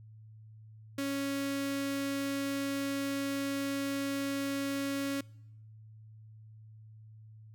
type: tone with notch filter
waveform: sawtooth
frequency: 277.2 Hz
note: C#4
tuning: in tune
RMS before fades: -34 dBFS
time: 0.98-5.21 s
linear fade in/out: 5 ms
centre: 860 Hz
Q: 1.8
effects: noise-tail reverb RT60 0.8 s tail -24 dB re dry + added 109 Hz sine -50 dBFS peak until 7.54 s